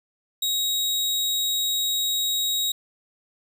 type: tone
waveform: sawtooth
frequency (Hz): 3800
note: A#7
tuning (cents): +33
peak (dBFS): -19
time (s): 0.42-2.72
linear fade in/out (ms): 5
effects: none